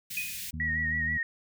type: band-stop noise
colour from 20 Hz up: white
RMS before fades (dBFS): -38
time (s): 0.1-0.51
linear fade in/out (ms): 10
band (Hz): 210 to 1800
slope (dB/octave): 48
type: tone with exponential decay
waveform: sine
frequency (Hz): 2493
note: D#7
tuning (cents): +3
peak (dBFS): -27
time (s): 0.17-0.51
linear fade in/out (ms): 2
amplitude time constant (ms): 72
type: harmonic tone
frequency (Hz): 78.8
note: D#2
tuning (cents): +23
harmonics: 1 / 2 / 3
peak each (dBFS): -36 / -39 / -41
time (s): 0.53-1.18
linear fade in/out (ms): 10
type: tone with vibrato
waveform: sine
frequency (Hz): 1896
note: A#6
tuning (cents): +29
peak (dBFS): -27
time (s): 0.6-1.23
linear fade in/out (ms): 2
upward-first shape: sine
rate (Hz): 6.2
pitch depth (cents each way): 48
effects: none